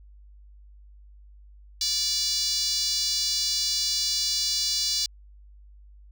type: tone with high-pass filter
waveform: 5% pulse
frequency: 580 Hz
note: D5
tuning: 22 cents flat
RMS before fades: -26 dBFS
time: 1.81-5.06 s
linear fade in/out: 2 ms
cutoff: 4500 Hz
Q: 3.5
effects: added 50 Hz sine -47 dBFS peak until 6.11 s